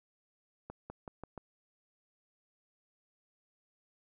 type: accelerating click train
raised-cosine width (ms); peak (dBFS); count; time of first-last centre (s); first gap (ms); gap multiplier
1; -29; 5; 0.7-1.377; 200; 0.89
effects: none